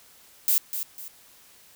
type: noise with echo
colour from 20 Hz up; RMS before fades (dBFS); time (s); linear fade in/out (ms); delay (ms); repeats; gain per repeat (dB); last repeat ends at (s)
violet; -21; 0.48-0.58; 0; 250; 2; -9; 1.08
effects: white hiss -54 dBFS RMS until 1.75 s